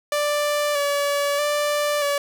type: tone with vibrato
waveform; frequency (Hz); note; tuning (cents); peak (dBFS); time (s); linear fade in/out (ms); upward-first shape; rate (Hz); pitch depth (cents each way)
sawtooth; 580; D5; -22; -16; 0.12-2.18; 2; square; 0.79; 25
effects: none